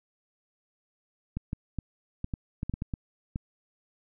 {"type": "clicks", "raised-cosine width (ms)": 5, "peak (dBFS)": -19, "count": 11, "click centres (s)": [1.37, 1.531, 1.787, 2.244, 2.338, 2.631, 2.696, 2.739, 2.821, 2.938, 3.359], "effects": []}